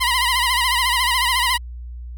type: tone with vibrato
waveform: 15% pulse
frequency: 997 Hz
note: B5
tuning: 16 cents sharp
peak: -10 dBFS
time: 0-1.58 s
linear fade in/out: 20 ms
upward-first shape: sine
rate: 14 Hz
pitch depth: 94 cents each way
effects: added 60 Hz sine -30 dBFS peak until 2.17 s